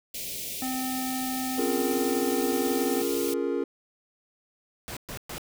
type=band-stop noise; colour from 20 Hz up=white; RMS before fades=-35 dBFS; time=0.14-3.34 s; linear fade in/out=5 ms; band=640 to 2200 Hz; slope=48 dB/octave
type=harmonic tone; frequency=258.5 Hz; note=C4; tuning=21 cents flat; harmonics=1 / 3 / 5 / 7 / 9; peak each=-30 / -35 / -45 / -44 / -50 dBFS; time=0.62-3.02 s; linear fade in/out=2 ms
type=chord; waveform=triangle; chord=Bb minor seventh; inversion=first; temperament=equal; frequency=277.2 / 349.2 / 415.3 / 466.2 Hz; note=Db4 / F4 / Ab4 / Bb4; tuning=0 / 0 / 0 / 0 cents; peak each=-29 dBFS; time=1.58-3.64 s; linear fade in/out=5 ms
type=noise bursts; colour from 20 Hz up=pink; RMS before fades=-37 dBFS; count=3; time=4.88-5.381 s; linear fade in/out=0 ms; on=87 ms; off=120 ms
effects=none